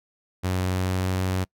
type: tone with pitch glide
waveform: sawtooth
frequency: 92.2 to 93.16 Hz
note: F#2 to F#2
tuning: -6 to +12 cents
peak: -19 dBFS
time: 0.43-1.45 s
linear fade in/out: 20 ms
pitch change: +18 cents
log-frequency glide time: 0.61-1.17 s
effects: noise-tail reverb RT60 0.1 s tail -26 dB re dry